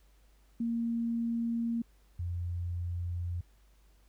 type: tone pair in turn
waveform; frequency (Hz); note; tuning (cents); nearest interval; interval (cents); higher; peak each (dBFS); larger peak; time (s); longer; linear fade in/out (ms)
sine; 232.2 / 87.23; A#3 / F2; -7 / -2; octave + perfect fourth; 1695; first; -29 / -32; first; 0.6-1.82 / 2.19-3.41; neither; 5
effects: added 50 Hz sine -60 dBFS peak until 4.08 s + pink hiss -70 dBFS RMS until 4.08 s